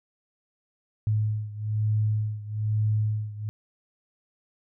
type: beating tone pair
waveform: sine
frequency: 106.8 / 107.9 Hz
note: G#2 / A2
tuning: +49 / -33 cents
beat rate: 1.1 Hz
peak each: -25 / -28 dBFS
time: 1.07-3.49 s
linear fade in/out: 0 ms
effects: none